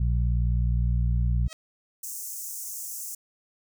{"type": "harmonic tone", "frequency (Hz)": 59.4, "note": "A#1", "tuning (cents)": 33, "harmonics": [1, 2, 3], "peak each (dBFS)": [-22, -27, -35], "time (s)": [0, 1.48], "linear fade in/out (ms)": 5}
{"type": "tone with exponential growth", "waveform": "5% pulse", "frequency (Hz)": 638, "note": "D#5", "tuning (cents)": 43, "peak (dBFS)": -24, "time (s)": [1.45, 1.53], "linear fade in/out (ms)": 1, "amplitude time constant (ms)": 17}
{"type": "high-pass noise", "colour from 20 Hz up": "pink", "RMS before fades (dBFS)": -36, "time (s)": [2.03, 3.15], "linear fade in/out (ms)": 5, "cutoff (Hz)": 6100, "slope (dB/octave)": 48}
{"effects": []}